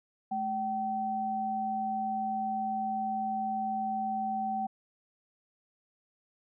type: tone pair together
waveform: sine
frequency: 215.5 / 768 Hz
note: A3 / G5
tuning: -36 / -36 cents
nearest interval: octave + minor seventh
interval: 2200 cents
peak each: -37 / -30 dBFS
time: 0.31-4.67 s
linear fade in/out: 10 ms
effects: none